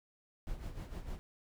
brown noise with tremolo, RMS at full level -40 dBFS, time 0.47-1.19 s, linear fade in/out 0 ms, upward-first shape sine, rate 6.6 Hz, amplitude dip 65%, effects none

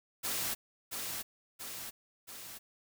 white noise with echo, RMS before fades -35 dBFS, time 0.23-0.55 s, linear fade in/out 20 ms, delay 680 ms, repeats 3, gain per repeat -4 dB, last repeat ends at 2.59 s, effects none

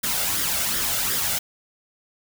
white noise with flanger, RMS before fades -24 dBFS, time 0.03-1.39 s, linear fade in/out 10 ms, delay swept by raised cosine 0.57 to 1.45 ms, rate 2.7 Hz, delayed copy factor +0.55, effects none

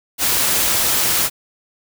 white noise, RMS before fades -17 dBFS, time 0.18-1.3 s, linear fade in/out 50 ms, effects none

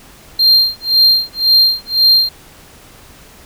triangle tone with tremolo, 4186 Hz, C8, in tune, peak -4 dBFS, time 0.39-2.29 s, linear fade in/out 5 ms, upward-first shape sine, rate 1.9 Hz, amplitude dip 100%, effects pink hiss -41 dBFS RMS until 3.45 s

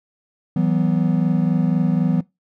triangle chord, E suspended second, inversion none, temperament equal with one note detuned, 164.81 / 188.78 / 246.9 Hz, E3 / F#3 / B3, 0 / +35 / 0 cents, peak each -17 / -18 / -20 dBFS, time 0.56-2.21 s, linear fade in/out 5 ms, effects noise-tail reverb RT60 0.2 s tail -21 dB re dry

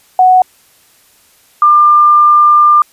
sine tone pair in turn, 740 / 1196.6 Hz, F#5 / D6, 0 / +32 cents, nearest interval minor sixth, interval 832 cents, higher second, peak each -3 dBFS, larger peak neither, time 0.19-0.42 / 1.62-2.82 s, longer second, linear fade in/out 2 ms, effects white hiss -48 dBFS RMS until 2.92 s + resampled to 32000 Hz

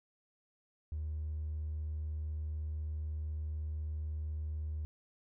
sine tone with hard clipping, 77 Hz, D#2, 17 cents flat, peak -36 dBFS, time 0.92-4.85 s, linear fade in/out 0 ms, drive 1 dB, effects none

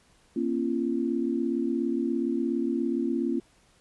sine tone cluster, 236.5 / 273.6 / 340.7 Hz, A#3 / C#4 / F4, +25 / -23 / -43 cents, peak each -29 dBFS, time 0.36-3.4 s, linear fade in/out 5 ms, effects pink hiss -62 dBFS RMS until 3.8 s + resampled to 24000 Hz

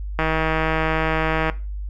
click train, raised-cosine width 0.5 ms, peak -6 dBFS, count 209, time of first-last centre 0.19-1.498 s, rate 159 Hz, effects noise-tail reverb RT60 0.3 s tail -17 dB re dry + added 50 Hz sine -26 dBFS peak until 1.89 s

